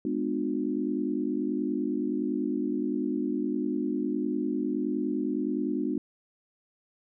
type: chord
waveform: sine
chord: G# diminished seventh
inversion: none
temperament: just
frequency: 207.7 / 249.2 / 299 / 358.8 Hz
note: G#3 / B3 / D4 / F4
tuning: 0 / +16 / +31 / +47 cents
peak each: -34 / -31 / -30 / -34 dBFS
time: 0.05-5.98 s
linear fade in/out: 2 ms
effects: none